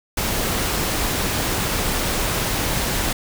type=noise; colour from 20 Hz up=pink; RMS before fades=-22 dBFS; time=0.17-3.13 s; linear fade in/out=5 ms; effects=none